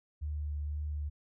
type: tone with vibrato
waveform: sine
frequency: 74.2 Hz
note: D2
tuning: 18 cents sharp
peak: -33 dBFS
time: 0.21-1.1 s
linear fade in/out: 20 ms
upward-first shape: sine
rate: 2 Hz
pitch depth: 15 cents each way
effects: none